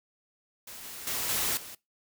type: noise with level steps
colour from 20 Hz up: white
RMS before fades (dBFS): -44 / -42 / -32 / -29 / -44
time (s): 0.67-1.75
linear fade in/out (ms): 5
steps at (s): 0.84 / 1.07 / 1.29 / 1.57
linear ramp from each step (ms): 2
effects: noise-tail reverb RT60 0.2 s tail -21 dB re dry